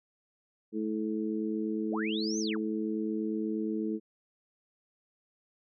harmonic tone, 108.4 Hz, A2, 25 cents flat, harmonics 2 / 3 / 4, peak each -33 / -33 / -37 dBFS, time 0.72-4 s, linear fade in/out 50 ms
sine linear two-way sweep, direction up then down, 82.3 to 6420 to 496.7 Hz, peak -35 dBFS, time 1.89-2.58 s, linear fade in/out 50 ms, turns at 2.39 s
effects none

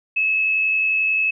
sine tone with amplitude modulation, 2591 Hz, E7, 30 cents flat, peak -15 dBFS, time 0.16-1.31 s, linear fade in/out 10 ms, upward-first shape sine, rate 91.2 Hz, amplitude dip 30%, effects none

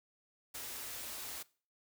white band-stop noise, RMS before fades -44 dBFS, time 0.54-1.43 s, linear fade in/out 10 ms, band 140 to 220 Hz, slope 96 dB/octave, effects noise-tail reverb RT60 0.4 s tail -21 dB re dry

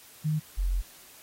sine tone pair in turn, 153.8 / 44.45 Hz, D#3 / F1, -20 / +31 cents, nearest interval octave + major sixth, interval 2149 cents, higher first, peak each -24 dBFS, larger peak neither, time 0.24-0.4 / 0.57-0.82 s, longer second, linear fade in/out 20 ms, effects white hiss -52 dBFS RMS until 1.22 s + AAC 48 kbps

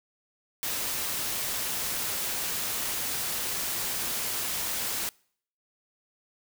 white noise, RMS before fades -31 dBFS, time 0.63-5.09 s, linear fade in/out 0 ms, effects noise-tail reverb RT60 0.6 s tail -26 dB re dry

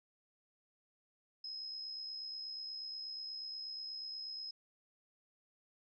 sine tone with amplitude modulation, 5120 Hz, D#8, 49 cents sharp, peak -40 dBFS, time 1.44-4.51 s, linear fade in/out 5 ms, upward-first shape sine, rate 68.3 Hz, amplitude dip 40%, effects none

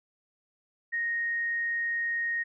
sine tone, 1864.7 Hz, A#6, in tune, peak -27 dBFS, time 0.92-2.44 s, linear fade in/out 20 ms, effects none

